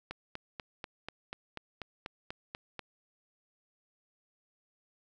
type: click train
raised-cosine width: 0.3 ms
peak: -23 dBFS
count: 12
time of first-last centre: 0.11-2.793 s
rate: 4.1 Hz
effects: none